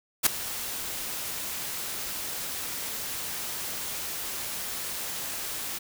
white noise with ADSR envelope, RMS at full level -17 dBFS, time 0.23-5.79 s, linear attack 34 ms, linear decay 4 ms, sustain -17 dB, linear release 15 ms, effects none

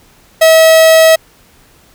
45% pulse tone, 644 Hz, E5, 41 cents flat, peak -3 dBFS, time 0.41-1.16 s, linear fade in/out 10 ms, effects pink hiss -46 dBFS RMS until 1.94 s

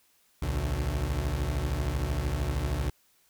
30% pulse beating tone pair, 60.2 / 73.2 Hz, B1 / D2, -44 / -5 cents, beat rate 13 Hz, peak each -28 / -27 dBFS, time 0.42-2.9 s, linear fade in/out 5 ms, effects white hiss -66 dBFS RMS until 3.29 s

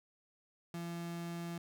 35% pulse tone, 170.2 Hz, F3, 44 cents flat, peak -38 dBFS, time 0.74-1.58 s, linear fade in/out 2 ms, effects none

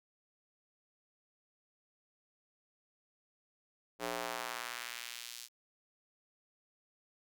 square tone with high-pass filter sweep, 59.6 Hz, A#1, 39 cents sharp, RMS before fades -42 dBFS, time 3.99-5.49 s, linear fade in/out 50 ms, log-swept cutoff 430 to 5000 Hz, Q 1, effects none

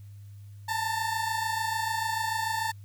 30% pulse tone pair together, 880.2 / 907 Hz, A5 / A#5, 0 / -48 cents, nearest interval minor second, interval 52 cents, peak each -28 dBFS, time 0.68-2.72 s, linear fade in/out 10 ms, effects added 101 Hz sine -43 dBFS peak until 2.84 s + white hiss -66 dBFS RMS until 2.84 s

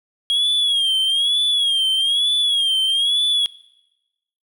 triangle tone with vibrato, 3283 Hz, G#7, 21 cents flat, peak -14 dBFS, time 0.3-3.46 s, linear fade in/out 0 ms, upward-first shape sine, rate 1.1 Hz, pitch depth 95 cents each way, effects noise-tail reverb RT60 1.0 s tail -21 dB re dry

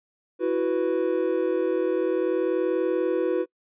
triangle chord, E suspended second, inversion none, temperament equal, 329.6 / 370 / 493.9 Hz, E4 / F#4 / B4, 0 / 0 / 0 cents, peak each -25 / -23 / -24 dBFS, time 0.39-3.46 s, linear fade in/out 50 ms, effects noise-tail reverb RT60 0.1 s tail -26 dB re dry + resampled to 8000 Hz

